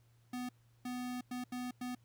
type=tone bursts at uneven times; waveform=square; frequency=248.5 Hz; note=B3; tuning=11 cents sharp; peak=-39 dBFS; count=5; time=0.33-0.49 / 0.85-1.21 / 1.31-1.44 / 1.52-1.71 / 1.81-1.95 s; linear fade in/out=5 ms; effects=added 117 Hz sine -65 dBFS peak until 2.04 s + pink hiss -75 dBFS RMS until 2.04 s